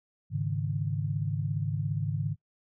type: chord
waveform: sine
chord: Ab suspended fourth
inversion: none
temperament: just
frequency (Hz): 103.83 / 138.43 / 155.74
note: Ab2 / Db3 / Eb3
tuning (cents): 0 / -2 / +2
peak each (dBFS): -32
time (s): 0.3-2.36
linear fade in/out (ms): 50
effects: noise-tail reverb RT60 0.1 s tail -23 dB re dry